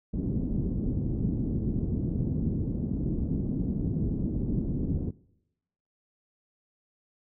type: low-pass noise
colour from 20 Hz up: white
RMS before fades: -29 dBFS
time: 0.13-5.11 s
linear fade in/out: 10 ms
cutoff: 270 Hz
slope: 24 dB/octave
effects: noise-tail reverb RT60 0.9 s tail -23 dB re dry